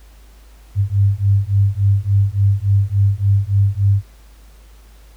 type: beating tone pair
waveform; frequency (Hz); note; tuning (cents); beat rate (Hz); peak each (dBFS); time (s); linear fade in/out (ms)
sine; 98 / 101.5; G2 / G#2; 0 / -39; 3.5; -15; 0.75-4.03; 50
effects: added 52 Hz sine -41 dBFS peak until 5.16 s + pink hiss -52 dBFS RMS until 5.16 s